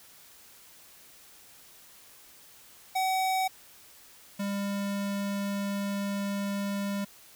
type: tone pair in turn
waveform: square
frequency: 756 / 200.2 Hz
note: F#5 / G3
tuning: +37 / +37 cents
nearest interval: octave + major seventh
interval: 2300 cents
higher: first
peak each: -26 / -30 dBFS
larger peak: first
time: 2.95-3.48 / 4.39-7.05 s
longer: second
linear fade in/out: 10 ms
effects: white hiss -54 dBFS RMS until 7.35 s